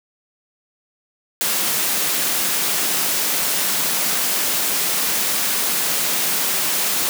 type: high-pass noise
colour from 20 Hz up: white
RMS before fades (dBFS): -20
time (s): 1.41-7.09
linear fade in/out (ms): 0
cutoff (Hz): 140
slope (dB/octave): 96
effects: none